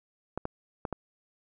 clicks, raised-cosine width 1 ms, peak -18 dBFS, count 4, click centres 0.376 / 0.454 / 0.852 / 0.927 s, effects none

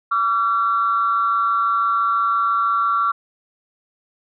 sine tone pair together, 1148.9 / 1363 Hz, D6 / F6, -38 / -43 cents, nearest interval minor third, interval 295 cents, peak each -18 dBFS, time 0.11-3.12 s, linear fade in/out 10 ms, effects tanh soft clip ceiling -8 dBFS

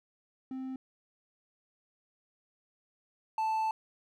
triangle tone pair in turn, 261.6 / 879.9 Hz, C4 / A5, 0 / 0 cents, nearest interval octave + major sixth, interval 2100 cents, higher second, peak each -34 / -26 dBFS, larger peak second, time 0.51-0.76 / 3.38-3.71 s, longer second, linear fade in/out 2 ms, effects none

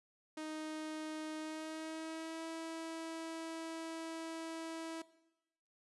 sawtooth tone with pitch glide, 311.1 to 326 Hz, D#4 to E4, 0 to -19 cents, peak -38 dBFS, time 0.37-5.02 s, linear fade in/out 5 ms, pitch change +81 cents, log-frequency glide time 1.38-2.45 s, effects noise-tail reverb RT60 0.9 s tail -17 dB re dry + resampled to 24000 Hz

